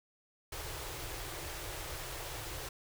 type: band-stop noise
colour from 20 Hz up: pink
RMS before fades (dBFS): -42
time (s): 0.52-2.69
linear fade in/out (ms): 5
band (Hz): 150 to 300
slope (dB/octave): 96
effects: none